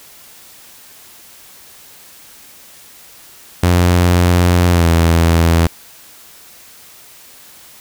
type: tone with pitch glide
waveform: sawtooth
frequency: 88.3 to 83.34 Hz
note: F2 to E2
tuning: +20 to +19 cents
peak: -5 dBFS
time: 3.63-5.67 s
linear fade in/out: 5 ms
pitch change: -101 cents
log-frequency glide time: 4.69-4.88 s
effects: white hiss -41 dBFS RMS until 7.8 s